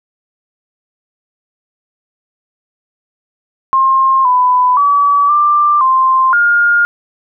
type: tone with pitch steps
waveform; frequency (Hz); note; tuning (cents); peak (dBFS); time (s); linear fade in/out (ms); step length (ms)
sine; 1064 / 999 / 1144 / 1184 / 1047 / 1417; C6 / B5 / D6 / D6 / C6 / F6; +29 / +20 / -46 / +14 / +1 / +25; -7; 3.73-6.85; 0; 520
effects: none